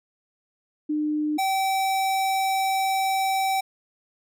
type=tone pair in turn; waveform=sine / square; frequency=302.1 / 770.5 Hz; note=D4 / G5; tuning=+49 / -30 cents; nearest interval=octave + major third; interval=1621 cents; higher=second; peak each=-22 dBFS; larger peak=neither; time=0.89-1.38 / 1.38-3.61 s; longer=second; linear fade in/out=10 ms; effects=none